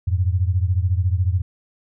sine beating tone pair, 87.31 / 101.31 Hz, F2 / G#2, 0 / -42 cents, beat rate 14 Hz, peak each -18 / -21 dBFS, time 0.07-1.42 s, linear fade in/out 10 ms, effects none

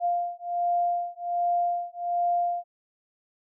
sine beating tone pair, 698.5 / 699.8 Hz, F5 / F5, 0 / +3 cents, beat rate 1.3 Hz, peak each -27 dBFS, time 0-2.64 s, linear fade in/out 50 ms, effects none

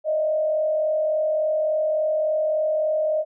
sine tone with frequency modulation, 620 Hz, D#5, 6 cents flat, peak -19 dBFS, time 0.04-3.25 s, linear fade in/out 50 ms, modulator 43.5 Hz, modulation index 0.47, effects none

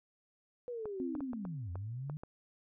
sine linear two-way sweep, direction down then up, 497.9 to 84.6 to 154.8 Hz, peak -38 dBFS, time 0.68-2.17 s, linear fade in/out 0 ms, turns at 1.71 s
clicks, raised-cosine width 1 ms, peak -31 dBFS, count 8, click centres 0.856 / 1.152 / 1.206 / 1.333 / 1.452 / 1.756 / 2.098 / 2.235 s
sine tone with exponential decay, 261.6 Hz, C4, in tune, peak -34 dBFS, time 1-2.11 s, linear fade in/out 1 ms, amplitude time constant 240 ms
effects none

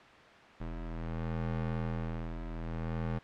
25% pulse ring-modulated tone, 82.41 Hz, E2, in tune, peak -27 dBFS, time 0.6-3.19 s, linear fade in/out 10 ms, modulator 40.9 Hz, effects white hiss -53 dBFS RMS until 3.23 s + low-pass 2000 Hz 12 dB/octave

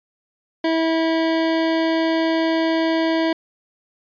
square tone pair together, 325.3 / 650 Hz, E4 / E5, -23 / -24 cents, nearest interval octave, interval 1199 cents, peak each -19 / -23 dBFS, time 0.64-3.33 s, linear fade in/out 5 ms, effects resampled to 11025 Hz

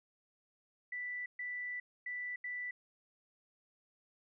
sine tone bursts at uneven times, 1975.5 Hz, B6, in tune, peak -38 dBFS, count 4, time 0.92-1.26 / 1.39-1.8 / 2.06-2.36 / 2.44-2.71 s, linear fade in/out 5 ms, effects none

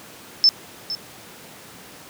sine tone with echo, 5274 Hz, E8, in tune, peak -10 dBFS, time 0.44-0.49 s, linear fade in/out 0 ms, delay 460 ms, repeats 1, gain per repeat -14 dB, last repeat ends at 0.95 s, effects pink hiss -42 dBFS RMS until 2.09 s + high-pass 150 Hz 12 dB/octave

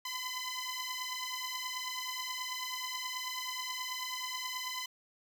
10% pulse beating tone pair, 1010 / 1019.3 Hz, B5 / C6, +39 / -46 cents, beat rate 9.3 Hz, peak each -31 dBFS, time 0.05-4.86 s, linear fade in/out 5 ms, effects none

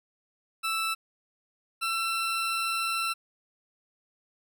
20% pulse tone pair in turn, 1321 / 1343.3 Hz, E6 / E6, +3 / +32 cents, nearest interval unison, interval 29 cents, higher second, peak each -22 dBFS, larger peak neither, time 0.63-0.95 / 1.81-3.14 s, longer second, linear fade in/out 20 ms, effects none

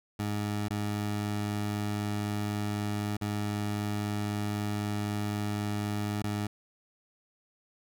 20% pulse tone with dropouts, 103.9 Hz, G#2, 1 cent sharp, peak -25 dBFS, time 0.19-6.47 s, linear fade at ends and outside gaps 5 ms, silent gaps 0.684-0.705 / 3.169-3.212 / 6.223-6.24 s, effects none

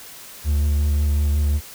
triangle tone with vibrato, 73.42 Hz, D2, in tune, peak -14 dBFS, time 0.44-1.61 s, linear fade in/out 50 ms, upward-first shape sine, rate 5.5 Hz, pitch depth 23 cents each way, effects white hiss -40 dBFS RMS until 1.74 s

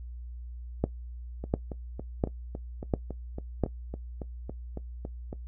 two click trains, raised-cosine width 2 ms, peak -11 / -23 dBFS, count 5 / 15, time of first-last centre 0.84-3.637 / 1.44-5.329 s, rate 1.43 / 3.6 Hz, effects noise-tail reverb RT60 0.1 s tail -18 dB re dry + added 60 Hz sine -38 dBFS peak until 5.47 s

